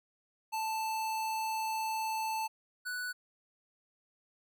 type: tone pair in turn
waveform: square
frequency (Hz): 881 / 1481.7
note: A5 / F#6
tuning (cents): +2 / +2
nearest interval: major sixth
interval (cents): 900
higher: second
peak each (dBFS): -33 / -36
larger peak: first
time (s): 0.52-2.48 / 2.85-3.13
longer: first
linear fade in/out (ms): 20
effects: none